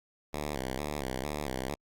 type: tone with vibrato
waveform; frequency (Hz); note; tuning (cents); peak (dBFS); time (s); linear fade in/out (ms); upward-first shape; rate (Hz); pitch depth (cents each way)
5% pulse; 69.3; C#2; 0; -22; 0.33-1.75; 10; square; 2.2; 120
effects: Opus 48 kbps